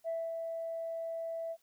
sine tone with ADSR envelope, 660 Hz, E5, 2 cents sharp, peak -31 dBFS, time 0.04-1.57 s, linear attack 41 ms, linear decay 230 ms, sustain -4 dB, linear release 56 ms, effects tanh soft clip ceiling -29 dBFS + white hiss -72 dBFS RMS until 1.62 s

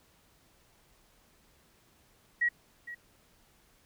sine tone with echo, 1911 Hz, A#6, 43 cents sharp, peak -24 dBFS, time 2.41-2.49 s, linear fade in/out 10 ms, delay 460 ms, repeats 1, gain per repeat -15 dB, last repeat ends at 2.95 s, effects pink hiss -65 dBFS RMS until 3.85 s

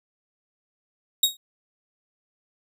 sawtooth tone with exponential decay, 3767 Hz, A#7, 17 cents sharp, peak -10 dBFS, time 1.23-1.37 s, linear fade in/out 5 ms, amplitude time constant 30 ms, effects none

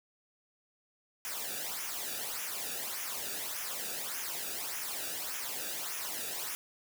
white noise with flanger, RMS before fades -38 dBFS, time 1.25-6.55 s, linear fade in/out 0 ms, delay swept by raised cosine 0.23 to 0.97 ms, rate 1.7 Hz, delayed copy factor -0.7, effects none

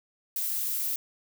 violet noise, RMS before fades -30 dBFS, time 0.36-0.96 s, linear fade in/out 2 ms, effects none

